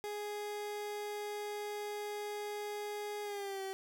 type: tone with pitch glide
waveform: 30% pulse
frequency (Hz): 415.3 to 385.3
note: G#4 to G4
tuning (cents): 0 to -30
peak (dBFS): -36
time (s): 0.04-3.73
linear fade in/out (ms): 0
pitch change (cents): -130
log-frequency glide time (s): 3.23-3.62
effects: 12-bit